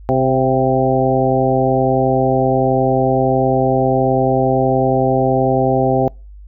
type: harmonic tone with a mistuned harmonic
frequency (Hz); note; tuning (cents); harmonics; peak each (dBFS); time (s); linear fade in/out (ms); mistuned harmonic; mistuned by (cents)
130.81; C3; 0; 1 / 2 / 3 / 4 / 5 / 6; -19 / -19 / -19 / -19 / -19 / -19; 0.09-6.08; 0; 5; +32
effects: noise-tail reverb RT60 0.3 s tail -26 dB re dry + added 50 Hz sine -34 dBFS peak until 6.47 s